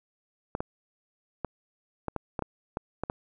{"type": "clicks", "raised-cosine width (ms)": 1, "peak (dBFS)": -16, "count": 10, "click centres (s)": [0.551, 0.605, 1.447, 2.083, 2.163, 2.392, 2.423, 2.771, 3.036, 3.099], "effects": []}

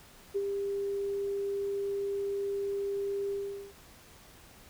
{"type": "tone with ADSR envelope", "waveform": "sine", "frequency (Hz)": 398.8, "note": "G4", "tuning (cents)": 30, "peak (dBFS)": -26, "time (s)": [0.34, 3.74], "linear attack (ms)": 23, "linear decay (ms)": 46, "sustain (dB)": -4, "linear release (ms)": 430, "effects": ["pink hiss -55 dBFS RMS until 4.69 s"]}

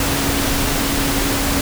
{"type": "tone in noise", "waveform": "sine", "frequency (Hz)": 278.4, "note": "C#4", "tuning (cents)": 8, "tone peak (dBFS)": -23, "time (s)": [0, 1.61], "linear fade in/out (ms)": 2, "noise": "pink", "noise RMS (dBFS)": -19, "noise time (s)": [0, 1.61], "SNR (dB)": -7, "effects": []}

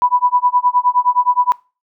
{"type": "tone with tremolo", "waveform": "sine", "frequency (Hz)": 987.8, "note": "B5", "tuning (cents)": 0, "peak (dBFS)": -8, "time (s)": [0.02, 1.52], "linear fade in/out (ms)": 0, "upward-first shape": "sine", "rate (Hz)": 9.6, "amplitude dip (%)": 95, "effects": ["noise-tail reverb RT60 0.3 s tail -22 dB re dry"]}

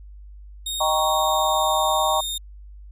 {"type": "tone with pitch glide", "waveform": "sawtooth", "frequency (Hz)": [3715, 3668], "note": ["A#7", "A#7"], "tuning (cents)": [-7, -29], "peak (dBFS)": -23, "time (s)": [0.66, 2.38], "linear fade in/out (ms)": 5, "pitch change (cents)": -22, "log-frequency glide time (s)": [0.9, 1.76]}
{"type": "chord", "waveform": "sine", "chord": "Eb dominant seventh", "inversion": "none", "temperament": "equal", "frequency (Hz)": [622.3, 784, 932.3, 1108.7], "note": ["Eb5", "G5", "Bb5", "Db6"], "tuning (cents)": [0, 0, 0, 0], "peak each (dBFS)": -24, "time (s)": [0.8, 2.21], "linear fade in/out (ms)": 10}
{"effects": ["added 50 Hz sine -39 dBFS peak until 2.91 s"]}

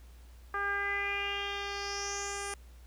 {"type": "tone with low-pass filter sweep", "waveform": "10% pulse", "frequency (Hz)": 401.5, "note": "G4", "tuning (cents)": 41, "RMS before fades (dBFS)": -35, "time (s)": [0.54, 2.54], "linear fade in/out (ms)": 2, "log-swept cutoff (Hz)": [1400, 9200], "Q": 5, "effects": ["added 60 Hz sine -50 dBFS peak until 2.86 s", "pink hiss -63 dBFS RMS until 2.86 s"]}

